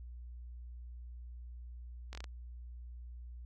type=slowing click train; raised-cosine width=0.2 ms; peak=-28 dBFS; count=5; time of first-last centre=2.13-2.242 s; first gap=20 ms; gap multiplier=1.23; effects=added 60 Hz sine -45 dBFS peak until 3.45 s